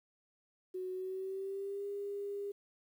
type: tone with pitch glide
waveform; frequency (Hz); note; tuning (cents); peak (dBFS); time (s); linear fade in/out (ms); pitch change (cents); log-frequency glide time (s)
sine; 370 to 403.5; F#4 to G#4; 0 to -50; -37; 0.74-2.52; 10; +150; 0.92-1.86
effects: 11-bit